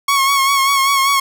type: tone with vibrato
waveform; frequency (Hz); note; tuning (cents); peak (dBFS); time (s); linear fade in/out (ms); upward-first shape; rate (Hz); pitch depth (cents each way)
sawtooth; 1100; C#6; -14; -8; 0.08-1.2; 5; sine; 5.1; 40
effects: none